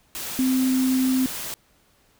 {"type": "tone in noise", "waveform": "sine", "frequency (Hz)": 259.2, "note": "C4", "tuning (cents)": -16, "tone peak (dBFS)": -18, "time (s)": [0.39, 1.26], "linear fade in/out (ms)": 0, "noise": "white", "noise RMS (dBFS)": -32, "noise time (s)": [0.15, 1.54], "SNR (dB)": 11, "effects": ["pink hiss -61 dBFS RMS until 2.19 s"]}